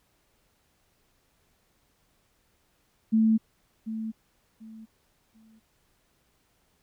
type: tone with echo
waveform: sine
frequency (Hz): 221.1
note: A3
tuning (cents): +9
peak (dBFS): -18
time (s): 3.12-3.38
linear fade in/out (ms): 20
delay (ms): 740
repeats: 3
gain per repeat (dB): -12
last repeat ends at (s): 5.6
effects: pink hiss -69 dBFS RMS until 6.82 s